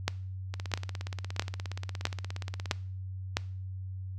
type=two click trains; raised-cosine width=0.2 ms; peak=-21 / -9 dBFS; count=38 / 6; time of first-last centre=0.54-2.716 / 0.08-3.369 s; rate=17 / 1.52 Hz; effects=noise-tail reverb RT60 0.5 s tail -22 dB re dry + added 94 Hz sine -36 dBFS peak until 4.18 s